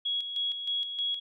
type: tone with tremolo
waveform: sine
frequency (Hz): 3329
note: G#7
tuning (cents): +3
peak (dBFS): -27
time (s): 0.05-1.2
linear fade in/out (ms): 10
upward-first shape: square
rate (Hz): 3.2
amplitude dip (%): 55
effects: none